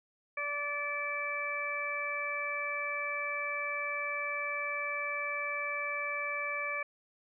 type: harmonic tone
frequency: 580 Hz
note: D5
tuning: 22 cents flat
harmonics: 1 / 2 / 3 / 4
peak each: -41 / -39 / -40 / -35 dBFS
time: 0.37-6.83 s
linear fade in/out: 5 ms
effects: none